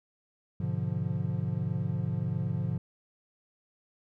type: chord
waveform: triangle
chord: G# diminished seventh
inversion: none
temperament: equal with one note detuned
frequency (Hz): 103.83 / 125.41 / 146.83 / 174.61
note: G#2 / B2 / D3 / F3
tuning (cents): 0 / +27 / 0 / 0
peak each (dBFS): -32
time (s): 0.6-2.78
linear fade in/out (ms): 5
effects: none